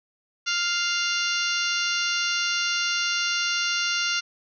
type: harmonic tone with a mistuned harmonic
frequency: 698.5 Hz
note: F5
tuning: in tune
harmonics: 2 / 3 / 4 / 5 / 6 / 7 / 8 / 9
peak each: -28 / -33 / -28 / -34 / -32 / -34 / -31 / -36 dBFS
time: 0.46-4.21 s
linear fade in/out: 20 ms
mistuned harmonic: 7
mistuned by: -65 cents
effects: none